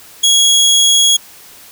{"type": "tone", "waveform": "25% pulse", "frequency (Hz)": 3322, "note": "G#7", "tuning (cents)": 0, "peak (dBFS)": -4, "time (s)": [0.23, 1.17], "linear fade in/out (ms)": 10, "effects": ["white hiss -39 dBFS RMS until 1.71 s"]}